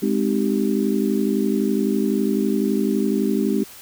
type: chord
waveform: sine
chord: Ab major seventh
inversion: none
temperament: just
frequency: 207.7 / 259.6 / 311.5 / 389.3 Hz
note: Ab3 / C4 / Eb4 / G4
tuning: 0 / -13 / +2 / -12 cents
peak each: -21 / -23 / -25 / -24 dBFS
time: 0.02-3.64 s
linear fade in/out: 10 ms
effects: white hiss -42 dBFS RMS until 3.81 s